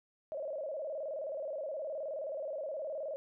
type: tone with vibrato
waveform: sine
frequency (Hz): 587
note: D5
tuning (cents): -1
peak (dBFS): -36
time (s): 0.32-3.16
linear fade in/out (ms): 0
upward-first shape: square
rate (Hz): 19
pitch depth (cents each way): 120
effects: none